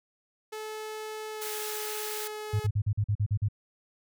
sawtooth tone with pitch glide, 432.4 to 426 Hz, A4 to G#4, -30 to +44 cents, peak -32 dBFS, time 0.52-2.67 s, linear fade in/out 10 ms, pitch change -26 cents, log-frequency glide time 1.32-1.54 s
white high-pass noise, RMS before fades -37 dBFS, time 1.41-2.28 s, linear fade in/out 10 ms, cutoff 1200 Hz, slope 48 dB/octave
sine tone bursts, 103.83 Hz, G#2, in tune, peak -23 dBFS, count 9, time 2.53-3.486 s, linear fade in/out 10 ms, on 68 ms, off 43 ms
effects none

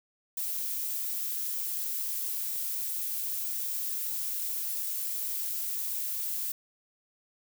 violet noise, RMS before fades -33 dBFS, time 0.37-6.52 s, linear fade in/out 5 ms, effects none

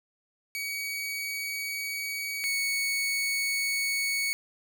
sawtooth tone pair in turn, 2258 / 2222 Hz, C#7 / C#7, +31 / +4 cents, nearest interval unison, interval 27 cents, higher first, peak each -28 / -23 dBFS, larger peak second, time 0.55-2.44 / 2.44-4.33 s, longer neither, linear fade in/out 0 ms, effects none

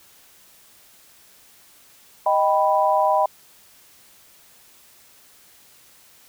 sine chord, Eb augmented, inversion none, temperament equal, 622.3 / 784 / 987.8 Hz, Eb5 / G5 / B5, 0 / 0 / 0 cents, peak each -20 dBFS, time 2.26-3.26 s, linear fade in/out 5 ms, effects white hiss -52 dBFS RMS until 6.28 s

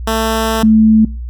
10% pulse / sine tone pair in turn, 222.6 / 218.8 Hz, A3 / A3, +20 / -9 cents, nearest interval unison, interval 29 cents, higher first, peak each -5 dBFS, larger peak neither, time 0.07-0.63 / 0.63-1.05 s, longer first, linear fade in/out 5 ms, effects noise-tail reverb RT60 0.4 s tail -26 dB re dry + added 60 Hz sine -21 dBFS peak until 1.29 s

